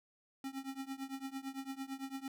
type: tone with tremolo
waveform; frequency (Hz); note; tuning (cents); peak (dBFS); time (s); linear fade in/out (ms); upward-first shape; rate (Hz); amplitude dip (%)
square; 269.3; C#4; -50; -38; 0.44-2.28; 2; triangle; 8.9; 95
effects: none